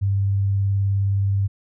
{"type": "tone with vibrato", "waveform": "sine", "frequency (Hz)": 98.8, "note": "G2", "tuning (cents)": 14, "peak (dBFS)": -17, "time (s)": [0.01, 1.48], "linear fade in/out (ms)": 20, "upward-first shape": "sine", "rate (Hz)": 19, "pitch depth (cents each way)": 14, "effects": []}